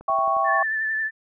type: click train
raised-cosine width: 1 ms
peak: -28 dBFS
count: 5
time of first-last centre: 0.01-0.367 s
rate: 11.2 Hz
type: chord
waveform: sine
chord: C# diminished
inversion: first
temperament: equal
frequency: 659.3 / 784 / 1108.7 Hz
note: E5 / G5 / C#6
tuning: 0 / 0 / 0 cents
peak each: -25 / -24 / -21 dBFS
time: 0.08-0.63 s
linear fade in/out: 5 ms
type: tone with vibrato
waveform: sine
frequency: 1760 Hz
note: A6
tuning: in tune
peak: -22 dBFS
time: 0.44-1.11 s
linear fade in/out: 50 ms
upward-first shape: triangle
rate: 11 Hz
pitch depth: 32 cents each way
effects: none